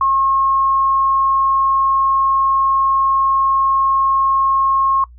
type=tone; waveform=sine; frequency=1080 Hz; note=C#6; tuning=45 cents flat; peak=-12 dBFS; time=0.01-5.04 s; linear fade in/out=2 ms; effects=noise-tail reverb RT60 0.1 s tail -21 dB re dry + added 60 Hz sine -38 dBFS peak until 5.18 s